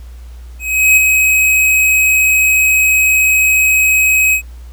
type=tone with ADSR envelope; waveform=square; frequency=2539 Hz; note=D#7; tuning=34 cents sharp; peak=-5 dBFS; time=0.59-4.42 s; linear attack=380 ms; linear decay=12 ms; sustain=-4 dB; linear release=87 ms; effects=added 60 Hz sine -29 dBFS peak until 4.72 s + pink hiss -48 dBFS RMS until 4.72 s